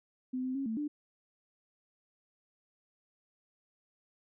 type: tone with pitch steps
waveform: sine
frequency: 255.4 / 257.7 / 273.3 / 222.4 / 295.5 Hz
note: C4 / C4 / C#4 / A3 / D4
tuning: -42 / -26 / -24 / +19 / +11 cents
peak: -32 dBFS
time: 0.33-0.88 s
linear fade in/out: 10 ms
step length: 110 ms
effects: none